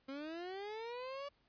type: linear sweep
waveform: 30% pulse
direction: up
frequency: 263.9 to 575 Hz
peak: -40 dBFS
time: 0.08-1.29 s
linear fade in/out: 10 ms
effects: pink hiss -75 dBFS RMS until 1.48 s + resampled to 11025 Hz